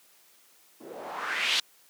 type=noise with low-pass filter sweep; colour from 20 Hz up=blue; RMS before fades=-31 dBFS; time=0.8-1.6 s; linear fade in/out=5 ms; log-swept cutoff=320 to 4000 Hz; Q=2.7; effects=white hiss -60 dBFS RMS until 1.89 s + high-pass 200 Hz 12 dB/octave